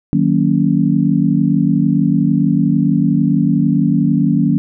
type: chord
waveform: sine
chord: D# minor seventh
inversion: none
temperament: just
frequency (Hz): 155.56 / 186.68 / 233.3 / 280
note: D#3 / F#3 / A#3 / C#4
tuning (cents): 0 / +16 / +2 / +18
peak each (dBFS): -16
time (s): 0.13-4.58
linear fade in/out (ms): 0
effects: none

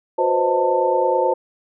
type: tone cluster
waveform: sine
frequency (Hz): 362.1 / 495.4 / 525 / 622 / 891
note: F#4 / B4 / C5 / D#5 / A5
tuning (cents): -37 / +5 / +6 / -1 / +22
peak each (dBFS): -23 / -23 / -19 / -27 / -20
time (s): 0.18-1.34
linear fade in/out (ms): 10
effects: none

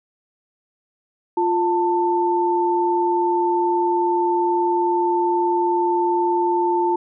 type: tone pair together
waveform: sine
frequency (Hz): 350 / 889.4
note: F4 / A5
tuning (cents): +4 / +18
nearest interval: octave + major third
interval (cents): 1614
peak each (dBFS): -19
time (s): 1.37-6.96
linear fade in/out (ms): 5
effects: none

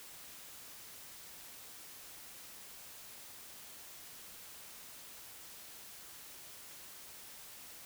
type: silence
effects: white hiss -52 dBFS RMS until 7.85 s

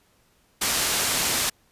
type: low-pass noise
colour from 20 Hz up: white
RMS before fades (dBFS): -24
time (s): 0.61-1.5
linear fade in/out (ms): 10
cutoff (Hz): 10000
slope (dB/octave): 12
effects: pink hiss -63 dBFS RMS until 1.71 s + resampled to 32000 Hz

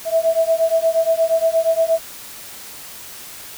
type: beating tone pair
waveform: sine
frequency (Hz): 651 / 659.5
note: E5 / E5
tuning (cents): -22 / +1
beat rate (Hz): 8.5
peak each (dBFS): -17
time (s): 0.05-2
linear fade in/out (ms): 50
effects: white hiss -36 dBFS RMS until 3.57 s

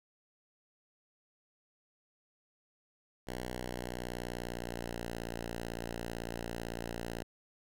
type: tone with pitch glide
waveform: 5% pulse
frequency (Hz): 61.74 to 57.94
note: B1 to A#1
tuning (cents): 0 to -10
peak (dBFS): -27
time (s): 3.27-7.23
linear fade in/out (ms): 5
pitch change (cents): -110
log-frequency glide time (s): 3.53-5.2
effects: none

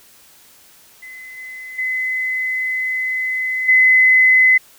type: tone with level steps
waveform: sine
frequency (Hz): 2031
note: B6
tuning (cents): +48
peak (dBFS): -33 / -30 / -18 / -8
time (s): 1.02-4.58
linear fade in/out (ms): 10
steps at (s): 1.37 / 1.78 / 3.68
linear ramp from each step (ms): 10
effects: white hiss -48 dBFS RMS until 4.78 s

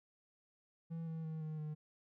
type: tone with pitch steps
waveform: triangle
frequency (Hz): 164.81 / 161.7 / 158.65 / 155.65 / 152.71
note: E3 / E3 / D#3 / D#3 / D#3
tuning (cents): 0 / -33 / +34 / +1 / -32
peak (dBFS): -38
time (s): 0.9-1.75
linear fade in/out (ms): 20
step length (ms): 170
effects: none

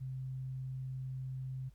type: tone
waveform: sine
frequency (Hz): 130.81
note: C3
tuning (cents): 0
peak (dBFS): -38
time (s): 0-1.7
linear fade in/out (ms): 20
effects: added 50 Hz sine -58 dBFS peak until 1.74 s + pink hiss -75 dBFS RMS until 1.74 s

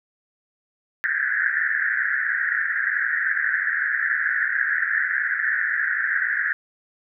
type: band-pass noise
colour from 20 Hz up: pink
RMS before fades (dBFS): -23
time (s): 1.04-6.53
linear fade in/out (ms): 0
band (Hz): 1500 to 1900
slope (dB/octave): 96
effects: none

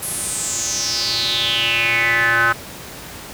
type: tone with band-pass filter sweep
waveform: square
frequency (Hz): 116.54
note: A#2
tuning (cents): 0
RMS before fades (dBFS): -19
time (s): 0.02-2.53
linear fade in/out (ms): 10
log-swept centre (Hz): 11000 to 1400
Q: 6.5
effects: pink hiss -34 dBFS RMS until 3.33 s + high-pass 60 Hz 12 dB/octave

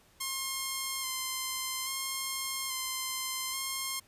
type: tone with vibrato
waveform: 5% pulse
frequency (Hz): 1055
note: C6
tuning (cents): +14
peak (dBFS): -21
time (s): 0.2-4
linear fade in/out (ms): 10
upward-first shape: square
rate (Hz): 0.6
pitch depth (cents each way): 19
effects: pink hiss -63 dBFS RMS until 4.07 s + resampled to 32000 Hz

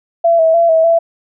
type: tone with pitch steps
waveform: sine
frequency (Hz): 674 / 648 / 676 / 647 / 668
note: E5 / E5 / E5 / E5 / E5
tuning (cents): +38 / -30 / +43 / -32 / +23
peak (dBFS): -7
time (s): 0.24-0.99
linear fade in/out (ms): 10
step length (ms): 150
effects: none

